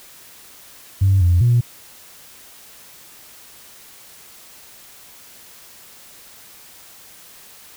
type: tone with pitch steps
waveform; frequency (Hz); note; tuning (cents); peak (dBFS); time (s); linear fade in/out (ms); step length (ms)
sine; 96.6 / 87.4 / 120.2; G2 / F2 / B2; -25 / +2 / -46; -10; 1.01-1.61; 10; 200
effects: tanh soft clip ceiling -7 dBFS + white hiss -44 dBFS RMS until 7.76 s